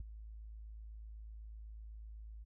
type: tone with ADSR envelope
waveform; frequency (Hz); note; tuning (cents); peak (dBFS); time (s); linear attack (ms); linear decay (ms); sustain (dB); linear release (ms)
sine; 54; A1; -32; -37; 0-2.45; 4; 14; -10; 26
effects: none